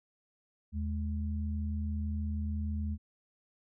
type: tone pair together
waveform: sine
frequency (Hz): 79.2 / 211.2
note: D#2 / G#3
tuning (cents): +31 / +29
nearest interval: octave + perfect fourth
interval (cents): 1698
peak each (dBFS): -32 / -38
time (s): 0.72-2.98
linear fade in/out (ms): 50
effects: none